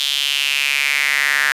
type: tone with high-pass filter sweep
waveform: square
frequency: 70.5 Hz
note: C#2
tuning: 30 cents sharp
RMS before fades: -18 dBFS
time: 0-1.52 s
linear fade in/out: 0 ms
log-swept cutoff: 3400 to 1700 Hz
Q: 4.9
effects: resampled to 32000 Hz + 7-bit